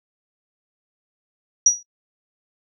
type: tone with exponential decay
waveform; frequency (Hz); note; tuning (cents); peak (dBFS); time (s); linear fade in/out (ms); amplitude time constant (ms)
sine; 5790; F#8; -38; -6; 1.66-1.83; 5; 36
effects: noise-tail reverb RT60 0.1 s tail -25 dB re dry